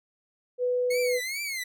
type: tone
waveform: sine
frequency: 495.6 Hz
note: B4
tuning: 6 cents sharp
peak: -23 dBFS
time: 0.58-1.21 s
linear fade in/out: 50 ms
type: tone with vibrato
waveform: sawtooth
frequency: 2157 Hz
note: C#7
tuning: 48 cents flat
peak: -27 dBFS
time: 0.9-1.64 s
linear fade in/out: 10 ms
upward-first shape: triangle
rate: 2.4 Hz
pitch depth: 160 cents each way
effects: none